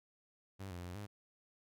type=tone with pitch steps; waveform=sawtooth; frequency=97 / 88.1 / 89 / 103 Hz; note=G2 / F2 / F2 / G#2; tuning=-18 / +16 / +33 / -14 cents; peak=-40 dBFS; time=0.59-1.07 s; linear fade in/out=20 ms; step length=120 ms; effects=none